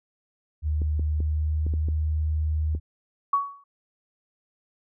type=tone with pitch glide; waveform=sine; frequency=76.1 to 77.34 Hz; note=D#2 to D#2; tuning=-38 to -10 cents; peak=-22 dBFS; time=0.62-2.8 s; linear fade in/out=50 ms; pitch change=+28 cents; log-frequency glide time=1.06-1.69 s
type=clicks; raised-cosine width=3 ms; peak=-22 dBFS; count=7; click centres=0.818 / 0.995 / 1.204 / 1.666 / 1.738 / 1.886 / 2.75 s
type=tone with exponential decay; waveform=sine; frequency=1123 Hz; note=C#6; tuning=22 cents sharp; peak=-16 dBFS; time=3.33-3.64 s; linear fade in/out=5 ms; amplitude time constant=67 ms
effects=none